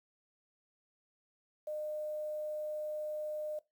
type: tone with quantisation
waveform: sine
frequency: 608 Hz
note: D#5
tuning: 40 cents flat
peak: -36 dBFS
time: 1.67-3.59 s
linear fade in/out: 5 ms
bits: 10
effects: noise-tail reverb RT60 0.2 s tail -19 dB re dry